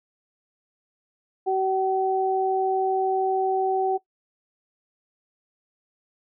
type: tone pair together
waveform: sine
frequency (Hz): 380.6 / 761.2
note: F#4 / F#5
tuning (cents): +49 / +49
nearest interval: octave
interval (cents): 1200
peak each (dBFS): -23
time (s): 1.46-3.98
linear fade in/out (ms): 20
effects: noise-tail reverb RT60 0.1 s tail -18 dB re dry